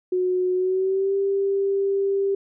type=tone with pitch glide; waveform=sine; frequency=365.7 to 394.2 Hz; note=F#4 to G4; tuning=-20 to +10 cents; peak=-19 dBFS; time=0.12-2.35 s; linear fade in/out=5 ms; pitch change=+130 cents; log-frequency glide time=0.54-1.15 s; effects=none